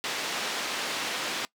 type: band-pass noise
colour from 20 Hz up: white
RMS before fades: -32 dBFS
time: 0.04-1.45 s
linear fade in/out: 0 ms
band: 240 to 4100 Hz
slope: 12 dB/octave
effects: noise-tail reverb RT60 0.1 s tail -21 dB re dry